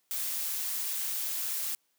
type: noise with amplitude modulation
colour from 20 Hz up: blue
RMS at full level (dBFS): -32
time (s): 0.11-1.75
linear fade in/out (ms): 0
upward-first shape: sine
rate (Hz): 158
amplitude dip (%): 25
effects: white hiss -74 dBFS RMS until 1.98 s + high-pass 150 Hz 12 dB/octave